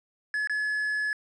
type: tone with dropouts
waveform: triangle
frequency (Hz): 1706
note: G#6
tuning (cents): +46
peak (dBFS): -24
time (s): 0.34-1.13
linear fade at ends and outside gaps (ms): 1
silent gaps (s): 0.473-0.496
effects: resampled to 24000 Hz + 10-bit